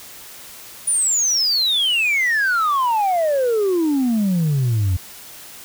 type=exponential sweep; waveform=sine; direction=down; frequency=9760 to 87.1 Hz; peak=-13 dBFS; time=0.87-4.97 s; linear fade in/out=10 ms; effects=tanh soft clip ceiling -14 dBFS + white hiss -39 dBFS RMS until 5.64 s